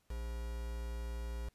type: tone with quantisation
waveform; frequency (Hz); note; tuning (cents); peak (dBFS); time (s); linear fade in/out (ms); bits
triangle; 58; A#1; -8; -36; 0.1-1.49; 5; 8
effects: pink hiss -75 dBFS RMS until 1.54 s + resampled to 32000 Hz